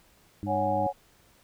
harmonic tone, 101.5 Hz, G#2, 39 cents flat, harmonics 1 / 2 / 3, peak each -35 / -35 / -35 dBFS, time 0.43-0.87 s, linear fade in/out 0 ms
sine chord, C# suspended fourth, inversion none, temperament equal, 554.4 / 740 / 830.6 Hz, C#5 / F#5 / G#5, 0 / 0 / 0 cents, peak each -29 dBFS, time 0.46-0.93 s, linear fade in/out 50 ms
effects pink hiss -61 dBFS RMS until 1.43 s

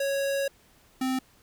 square tone pair in turn, 553 / 260 Hz, C#5 / C4, -4 / -11 cents, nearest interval octave + minor second, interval 1307 cents, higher first, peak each -26 dBFS, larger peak neither, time 0-0.48 / 1.01-1.19 s, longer first, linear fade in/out 5 ms, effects pink hiss -60 dBFS RMS until 1.42 s

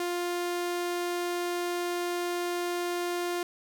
sawtooth tone, 351 Hz, F4, 9 cents sharp, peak -25 dBFS, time 0-3.43 s, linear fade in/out 2 ms, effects none

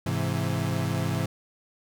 35% pulse chord, Ab augmented, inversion none, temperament equal, 103.83 / 130.81 / 164.81 Hz, Ab2 / C3 / E3, 0 / 0 / 0 cents, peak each -28 dBFS, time 0.06-1.26 s, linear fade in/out 5 ms, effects none

